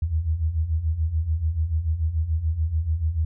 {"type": "beating tone pair", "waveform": "sine", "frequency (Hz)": [75.4, 82.3], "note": ["D2", "E2"], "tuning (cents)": [46, -2], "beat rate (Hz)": 6.9, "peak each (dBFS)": [-27, -22], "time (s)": [0.02, 3.25], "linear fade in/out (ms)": 5, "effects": []}